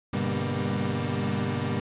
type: tone cluster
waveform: 30% pulse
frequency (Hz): 99.7 / 124.5 / 145.2 / 197.6 / 235.7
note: G2 / B2 / D3 / G3 / A#3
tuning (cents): +30 / +14 / -19 / +14 / +19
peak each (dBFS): -30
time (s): 0.13-1.8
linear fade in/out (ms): 5
effects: resampled to 8000 Hz + 9-bit